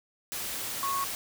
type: tone in noise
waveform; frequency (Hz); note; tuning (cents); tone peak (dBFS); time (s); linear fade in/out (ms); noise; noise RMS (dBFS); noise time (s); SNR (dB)
sine; 1101; C#6; -12; -28; 0.83-1.04; 0; white; -35; 0.32-1.15; +4
effects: none